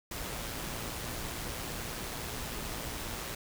pink noise with amplitude modulation, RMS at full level -37 dBFS, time 0.11-3.35 s, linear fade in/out 5 ms, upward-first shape sine, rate 115 Hz, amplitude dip 35%, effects none

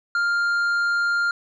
triangle tone with tanh clipping, 1400 Hz, F6, 4 cents sharp, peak -20 dBFS, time 0.15-1.31 s, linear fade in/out 2 ms, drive 10 dB, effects none

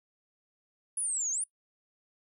sine exponential two-way sweep, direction down then up, 10460 to 6272 to 9950 Hz, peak -29 dBFS, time 0.97-1.44 s, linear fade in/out 5 ms, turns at 1.31 s, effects noise-tail reverb RT60 0.1 s tail -21 dB re dry

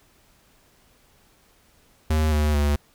square tone with pitch steps, 77.78 / 75.26 / 72.82 Hz, D#2 / D2 / D2, 0 / +43 / -14 cents, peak -19 dBFS, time 2.1-2.76 s, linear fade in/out 5 ms, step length 220 ms, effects pink hiss -59 dBFS RMS until 2.94 s

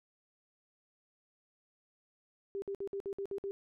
sine tone bursts, 395.7 Hz, G4, 16 cents sharp, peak -35 dBFS, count 8, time 2.55-3.51 s, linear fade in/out 0 ms, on 71 ms, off 56 ms, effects none

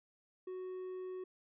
triangle tone, 370 Hz, F#4, in tune, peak -39 dBFS, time 0.47-1.24 s, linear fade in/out 5 ms, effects resampled to 8000 Hz

